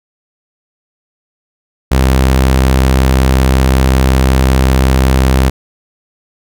sawtooth tone, 65.4 Hz, C2, in tune, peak -3 dBFS, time 1.91-5.5 s, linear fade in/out 10 ms, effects none

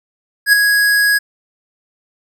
square tone with ADSR envelope, 1661.2 Hz, G#6, in tune, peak -5 dBFS, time 0.46-1.19 s, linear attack 70 ms, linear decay 6 ms, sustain -6 dB, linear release 18 ms, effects none

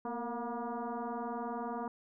sine tone with frequency modulation, 246.9 Hz, B3, in tune, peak -35 dBFS, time 0.05-1.88 s, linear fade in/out 2 ms, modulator 237 Hz, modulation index 3.9, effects none

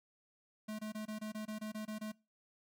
square tone bursts, 214.9 Hz, A3, 41 cents flat, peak -40 dBFS, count 11, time 0.68-2.12 s, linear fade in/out 10 ms, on 110 ms, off 23 ms, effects noise-tail reverb RT60 0.3 s tail -24 dB re dry + MP3 96 kbps

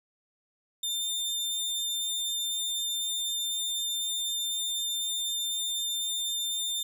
sawtooth tone, 3602 Hz, A7, 40 cents sharp, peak -26 dBFS, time 0.83-6.83 s, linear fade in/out 5 ms, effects none

